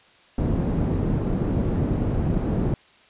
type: low-pass noise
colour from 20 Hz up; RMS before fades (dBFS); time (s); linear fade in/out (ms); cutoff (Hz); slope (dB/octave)
white; -23; 0.38-2.74; 2; 230; 12
effects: white hiss -54 dBFS RMS until 3.09 s + resampled to 8000 Hz